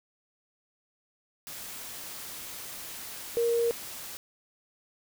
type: tone in noise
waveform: sine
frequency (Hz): 468.1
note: A#4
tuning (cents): +7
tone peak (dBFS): -23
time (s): 3.37-3.71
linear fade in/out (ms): 0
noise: white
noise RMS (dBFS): -41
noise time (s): 1.47-4.17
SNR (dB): +15
effects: none